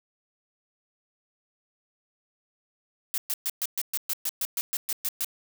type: noise bursts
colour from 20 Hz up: blue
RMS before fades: -28 dBFS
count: 14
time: 3.14-5.246 s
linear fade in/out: 0 ms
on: 39 ms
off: 120 ms
effects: none